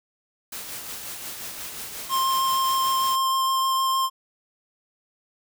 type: noise with tremolo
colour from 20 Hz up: white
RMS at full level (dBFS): -34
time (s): 0.52-3.16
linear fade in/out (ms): 5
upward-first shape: sine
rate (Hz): 5.6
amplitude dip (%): 35
type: tone with vibrato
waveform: square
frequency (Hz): 1058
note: C6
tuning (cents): +19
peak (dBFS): -21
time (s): 2.09-4.1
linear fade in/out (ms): 50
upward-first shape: sine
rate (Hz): 6.5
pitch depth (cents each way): 9
effects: none